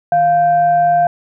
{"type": "tone with frequency modulation", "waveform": "sine", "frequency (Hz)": 698.5, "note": "F5", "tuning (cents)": 0, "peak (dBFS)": -9, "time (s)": [0.12, 1.07], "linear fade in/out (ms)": 2, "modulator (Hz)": 856, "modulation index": 0.24, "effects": []}